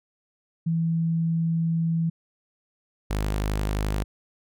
sine / sawtooth tone pair in turn, 164.81 / 51.55 Hz, E3 / G#1, 0 / -12 cents, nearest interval octave + minor sixth, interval 2012 cents, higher first, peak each -21 / -20 dBFS, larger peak second, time 0.66-2.1 / 3.1-4.04 s, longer first, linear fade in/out 10 ms, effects none

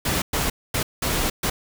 pink noise bursts at uneven times, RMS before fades -23 dBFS, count 5, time 0.05-0.22 / 0.33-0.5 / 0.74-0.83 / 1.02-1.3 / 1.43-1.5 s, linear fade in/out 5 ms, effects none

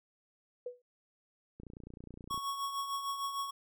sine tone with exponential decay, 492.5 Hz, B4, 5 cents flat, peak -34 dBFS, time 0.66-0.82 s, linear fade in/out 5 ms, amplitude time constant 33 ms
click train, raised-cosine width 3 ms, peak -35 dBFS, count 24, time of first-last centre 1.6-2.377 s, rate 29.6 Hz
square tone with tremolo, 1108.7 Hz, C#6, in tune, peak -33 dBFS, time 2.3-3.51 s, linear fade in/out 10 ms, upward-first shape triangle, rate 6.6 Hz, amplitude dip 60%
effects none

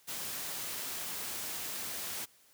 white noise, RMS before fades -39 dBFS, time 0.07-2.26 s, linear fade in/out 20 ms, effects white hiss -64 dBFS RMS until 2.53 s + high-pass 80 Hz 12 dB/octave

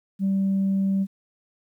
sine tone, 194.2 Hz, G3, 16 cents flat, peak -18 dBFS, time 0.19-1.07 s, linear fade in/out 50 ms, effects tanh soft clip ceiling -17 dBFS + 10-bit

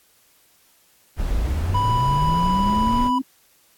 brown noise, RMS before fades -26 dBFS, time 1.16-3.11 s, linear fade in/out 50 ms
sine linear sweep, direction up, 31.39 to 266.6 Hz, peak -21 dBFS, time 1.19-3.22 s, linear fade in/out 10 ms
triangle tone, 987.8 Hz, B5, in tune, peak -17 dBFS, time 1.74-3.19 s, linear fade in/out 10 ms
effects white hiss -58 dBFS RMS until 3.77 s + AAC 64 kbps

